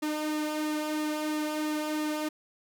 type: tone with flanger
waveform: sawtooth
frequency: 304.9 Hz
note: D#4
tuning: 35 cents flat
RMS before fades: -31 dBFS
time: 0.02-2.29 s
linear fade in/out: 10 ms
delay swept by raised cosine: 1.3 to 2.8 ms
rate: 3 Hz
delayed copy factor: -0.55
effects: none